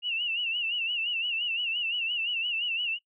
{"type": "tone with vibrato", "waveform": "sine", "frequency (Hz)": 2795, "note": "F7", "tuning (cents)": 1, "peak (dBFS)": -27, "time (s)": [0.02, 2.99], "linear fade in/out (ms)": 50, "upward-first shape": "sine", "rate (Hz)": 5.8, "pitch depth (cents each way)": 100, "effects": ["noise-tail reverb RT60 0.1 s tail -21 dB re dry"]}